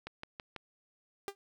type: click train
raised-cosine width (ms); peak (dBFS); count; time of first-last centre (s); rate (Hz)
0.3; -25; 4; 0.07-0.563; 6.09
type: tone with exponential decay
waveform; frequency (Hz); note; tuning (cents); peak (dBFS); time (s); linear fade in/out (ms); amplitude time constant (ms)
sawtooth; 398.3; G4; +28; -29; 1.28-1.35; 0; 15
effects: none